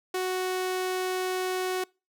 sawtooth tone, 370 Hz, F#4, in tune, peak -23 dBFS, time 0.14-1.84 s, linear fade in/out 5 ms, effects noise-tail reverb RT60 0.3 s tail -26 dB re dry

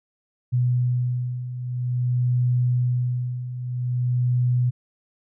sine beating tone pair, 123.47 / 123.97 Hz, B2 / B2, 0 / +7 cents, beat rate 0.5 Hz, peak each -26 / -21 dBFS, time 0.52-4.71 s, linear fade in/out 20 ms, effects none

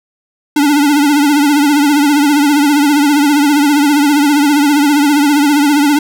square tone with vibrato, 290.4 Hz, D4, 19 cents flat, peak -8 dBFS, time 0.56-5.99 s, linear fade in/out 5 ms, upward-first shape triangle, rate 15 Hz, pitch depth 88 cents each way, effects none

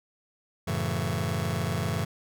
sawtooth chord, F# minor seventh, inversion none, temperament just, 92.5 / 111 / 138.75 / 166.5 Hz, F#2 / A2 / C#3 / E3, 0 / +16 / +2 / +18 cents, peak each -28 dBFS, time 0.67-2.05 s, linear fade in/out 10 ms, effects none

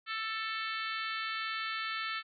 harmonic tone, 441.9 Hz, A4, 7 cents sharp, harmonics 3 / 4 / 5 / 6 / 7 / 8 / 9 / 10, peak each -38 / -40 / -42 / -44 / -45 / -46 / -47 / -48 dBFS, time 0.06-2.23 s, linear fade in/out 50 ms, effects none

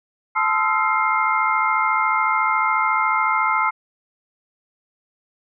sine tone cluster, 872 / 1032 / 1287 / 1361 / 2117 Hz, A5 / C6 / E6 / F6 / C7, -16 / -24 / -42 / -45 / +20 cents, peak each -23 dBFS, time 0.35-3.71 s, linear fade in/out 20 ms, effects none

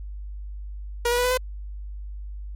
sawtooth tone with pitch steps, 476.5 / 484.3 / 492.2 / 500.2 / 508.3 Hz, A#4 / B4 / B4 / B4 / B4, +38 / -34 / -6 / +22 / +50 cents, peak -16 dBFS, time 1.05-1.375 s, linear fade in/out 5 ms, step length 65 ms, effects added 50 Hz sine -32 dBFS peak until 2.55 s + MP3 64 kbps

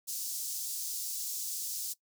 pink high-pass noise, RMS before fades -37 dBFS, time 0.07-1.94 s, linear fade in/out 20 ms, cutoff 5300 Hz, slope 24 dB/octave, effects noise-tail reverb RT60 0.1 s tail -19 dB re dry

